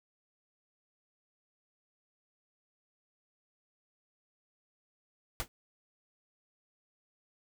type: noise with exponential decay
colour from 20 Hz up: pink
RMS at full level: -30 dBFS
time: 5.4-5.48 s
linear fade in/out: 0 ms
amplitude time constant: 17 ms
effects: none